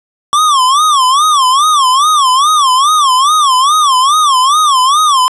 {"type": "tone with vibrato", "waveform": "square", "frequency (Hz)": 1126, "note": "C#6", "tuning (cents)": 27, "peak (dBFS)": -7, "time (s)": [0.33, 5.28], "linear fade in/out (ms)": 0, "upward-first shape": "sine", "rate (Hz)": 2.4, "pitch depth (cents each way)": 190, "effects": ["resampled to 24000 Hz", "8-bit"]}